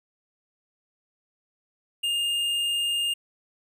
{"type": "tone with tanh clipping", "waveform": "sine", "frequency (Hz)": 2822, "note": "F7", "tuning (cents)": 17, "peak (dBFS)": -25, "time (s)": [2.03, 3.14], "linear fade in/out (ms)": 10, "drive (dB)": 11, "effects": []}